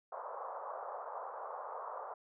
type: band-pass noise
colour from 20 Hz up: white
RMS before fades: -44 dBFS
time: 0.12-2.14 s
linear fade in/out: 5 ms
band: 490 to 1200 Hz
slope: 48 dB/octave
effects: none